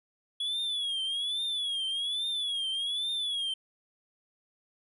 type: tone with vibrato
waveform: triangle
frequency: 3364 Hz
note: G#7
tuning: 22 cents sharp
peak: -28 dBFS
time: 0.4-3.54 s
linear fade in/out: 5 ms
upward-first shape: triangle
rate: 1.2 Hz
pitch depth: 140 cents each way
effects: resampled to 32000 Hz